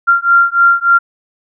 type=beating tone pair; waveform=sine; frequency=1383 / 1386.4 Hz; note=F6 / F6; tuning=-17 / -13 cents; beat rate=3.4 Hz; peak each=-10 dBFS; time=0.07-0.99 s; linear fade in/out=20 ms; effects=none